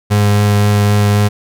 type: tone with vibrato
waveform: 35% pulse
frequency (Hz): 103.1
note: G#2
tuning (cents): -12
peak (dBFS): -7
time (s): 0.1-1.29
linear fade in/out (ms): 20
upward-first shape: triangle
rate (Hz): 3.8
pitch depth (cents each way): 11
effects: none